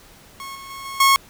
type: tone with level steps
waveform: sawtooth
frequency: 1093 Hz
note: C#6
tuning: 25 cents flat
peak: -28 / -32 / -29 / -26 / -8 dBFS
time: 0.4-1.16 s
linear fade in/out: 0 ms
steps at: 0.55 / 0.7 / 0.85 / 1 s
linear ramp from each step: 5 ms
effects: pink hiss -48 dBFS RMS until 1.29 s